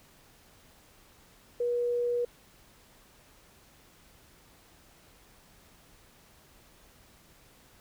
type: tone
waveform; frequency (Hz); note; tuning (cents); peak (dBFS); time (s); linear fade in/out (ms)
sine; 482.1; B4; -42; -26; 1.6-2.25; 5
effects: pink hiss -59 dBFS RMS until 7.8 s